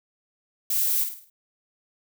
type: noise with echo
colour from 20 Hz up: violet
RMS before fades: -24 dBFS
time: 0.7-1.04 s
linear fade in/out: 5 ms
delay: 52 ms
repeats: 5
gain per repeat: -7 dB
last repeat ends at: 1.3 s
effects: none